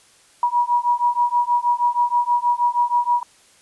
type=beating tone pair; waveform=sine; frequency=961 / 967.3 Hz; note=B5 / B5; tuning=-48 / -36 cents; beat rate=6.3 Hz; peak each=-19 dBFS; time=0.43-3.23 s; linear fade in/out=2 ms; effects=white hiss -53 dBFS RMS until 3.61 s + resampled to 24000 Hz